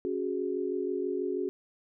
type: chord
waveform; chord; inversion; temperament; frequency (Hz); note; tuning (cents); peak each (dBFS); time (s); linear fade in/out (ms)
sine; C# suspended fourth; none; just; 277.2 / 369.6 / 415.8; C#4 / F#4 / G#4; 0 / -2 / +2; -36 / -31 / -34; 0.05-1.49; 0
effects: none